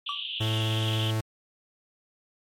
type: band-pass noise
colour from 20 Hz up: pink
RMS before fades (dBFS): -34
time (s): 0.06-1.11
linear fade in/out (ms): 5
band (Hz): 2800 to 3500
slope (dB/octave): 96
type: tone with exponential decay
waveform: triangle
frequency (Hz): 1154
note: D6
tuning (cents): -31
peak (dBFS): -25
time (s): 0.09-0.24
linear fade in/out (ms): 2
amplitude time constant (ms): 31
type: tone with vibrato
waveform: 45% pulse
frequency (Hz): 110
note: A2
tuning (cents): 0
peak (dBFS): -25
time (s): 0.4-1.21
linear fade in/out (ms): 10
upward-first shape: triangle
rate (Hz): 16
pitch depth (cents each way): 11
effects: MP3 64 kbps